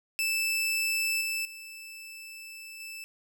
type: tone with level steps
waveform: sawtooth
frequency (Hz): 2637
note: E7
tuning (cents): 0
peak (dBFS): -23 / -26 / -39 / -36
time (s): 0.19-3.04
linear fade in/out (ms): 0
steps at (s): 1.21 / 1.45 / 2.8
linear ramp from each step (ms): 2
effects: none